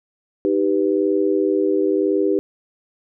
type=chord; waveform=sine; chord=Eb augmented; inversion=none; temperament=equal; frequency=311.1 / 392 / 493.9 Hz; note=Eb4 / G4 / B4; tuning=0 / 0 / 0 cents; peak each=-20 / -18 / -23 dBFS; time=0.45-2.39 s; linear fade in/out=0 ms; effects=none